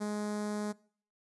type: tone with notch filter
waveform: sawtooth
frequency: 209.1 Hz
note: G#3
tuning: 12 cents sharp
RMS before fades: -35 dBFS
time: 0-0.73 s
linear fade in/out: 20 ms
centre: 2800 Hz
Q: 0.76
effects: noise-tail reverb RT60 0.5 s tail -22 dB re dry + resampled to 24000 Hz